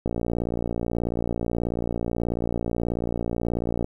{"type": "click train", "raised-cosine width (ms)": 2, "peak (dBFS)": -13, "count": 222, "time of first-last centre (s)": [0.06, 3.844], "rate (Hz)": 58.4, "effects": ["9-bit"]}